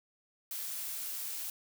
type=noise; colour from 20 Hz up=blue; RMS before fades=-39 dBFS; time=0.51-1.5 s; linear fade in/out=2 ms; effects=none